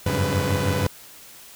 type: tone cluster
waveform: sawtooth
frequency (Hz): 89 / 95.2 / 101.7 / 140 / 498.5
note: F2 / F#2 / G#2 / C#3 / B4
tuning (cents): +33 / +50 / -36 / +18 / +16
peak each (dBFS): -23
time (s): 0.06-0.87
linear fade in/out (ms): 5
effects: white hiss -45 dBFS RMS until 1.55 s